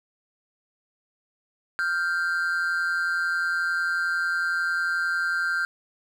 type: tone pair together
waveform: triangle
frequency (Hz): 1396.9 / 1568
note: F6 / G6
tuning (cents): 0 / 0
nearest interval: major second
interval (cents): 200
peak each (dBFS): -24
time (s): 1.79-5.65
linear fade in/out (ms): 0
effects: none